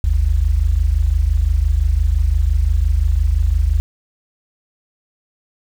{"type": "tone pair together", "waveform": "sine", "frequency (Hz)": [50.18, 76], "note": ["G1", "D#2"], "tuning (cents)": [41, -40], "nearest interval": "perfect fifth", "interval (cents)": 719, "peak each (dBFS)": -15, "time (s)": [0.04, 3.8], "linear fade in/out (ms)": 0, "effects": ["7-bit"]}